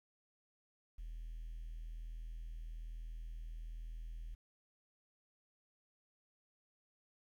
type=tone; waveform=triangle; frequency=40.58 Hz; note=E1; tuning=26 cents flat; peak=-40 dBFS; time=0.98-4.35 s; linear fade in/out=10 ms; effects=tanh soft clip ceiling -40 dBFS + 12-bit